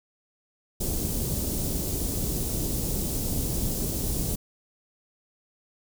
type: band-stop noise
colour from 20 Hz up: pink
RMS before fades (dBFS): -28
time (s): 0.8-4.36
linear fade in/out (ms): 10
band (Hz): 370 to 7300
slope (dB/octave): 12
effects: none